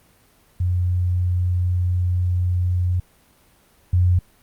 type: tone pair in turn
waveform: sine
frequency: 89.6 / 89.6 Hz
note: F2 / F2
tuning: +45 / +45 cents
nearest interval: unison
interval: 0 cents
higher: neither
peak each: -17 / -13 dBFS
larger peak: second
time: 0.6-3 / 3.93-4.19 s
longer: first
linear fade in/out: 5 ms
effects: pink hiss -56 dBFS RMS until 4.42 s + Opus 32 kbps